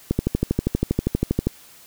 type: click train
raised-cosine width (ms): 3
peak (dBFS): -6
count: 18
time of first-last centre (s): 0.11-1.47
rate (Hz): 12.5
effects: white hiss -48 dBFS RMS until 1.86 s